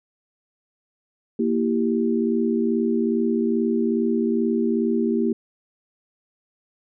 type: chord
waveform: sine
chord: E diminished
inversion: second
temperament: equal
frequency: 233.1 / 329.6 / 392 Hz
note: Bb3 / E4 / G4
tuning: 0 / 0 / 0 cents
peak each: -21 / -25 / -24 dBFS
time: 1.39-5.33 s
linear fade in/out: 5 ms
effects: none